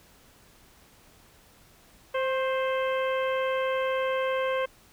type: harmonic tone with a mistuned harmonic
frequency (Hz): 523.3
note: C5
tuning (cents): 0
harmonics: 1 / 2 / 3 / 4 / 5 / 6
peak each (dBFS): -26 / -32 / -36 / -38 / -40 / -42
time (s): 2.14-4.66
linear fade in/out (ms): 10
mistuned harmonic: 2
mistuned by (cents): +31
effects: pink hiss -57 dBFS RMS until 4.92 s